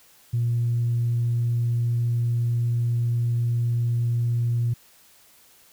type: tone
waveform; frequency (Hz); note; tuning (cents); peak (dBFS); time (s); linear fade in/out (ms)
sine; 118.5; A#2; +29; -19; 0.33-4.74; 10
effects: tanh soft clip ceiling -16 dBFS + white hiss -55 dBFS RMS until 5.72 s